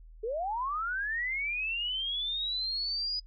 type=linear sweep; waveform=sine; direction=up; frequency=415.3 to 4978 Hz; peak=-30 dBFS; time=0.23-3.2 s; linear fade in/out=10 ms; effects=noise-tail reverb RT60 0.1 s tail -25 dB re dry + added 40 Hz sine -48 dBFS peak until 3.26 s